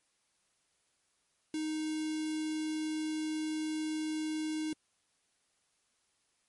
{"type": "tone with notch filter", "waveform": "square", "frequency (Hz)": 311.1, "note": "D#4", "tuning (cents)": 0, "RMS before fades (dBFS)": -35, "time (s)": [1.54, 4.73], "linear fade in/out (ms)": 2, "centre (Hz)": 1100, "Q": 0.67, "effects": ["white hiss -75 dBFS RMS until 6.48 s", "MP3 48 kbps"]}